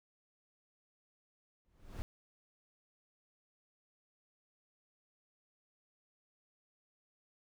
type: noise with exponential growth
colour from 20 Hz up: brown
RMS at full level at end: -38 dBFS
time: 1.65-2.02 s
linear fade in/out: 0 ms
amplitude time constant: 79 ms
effects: none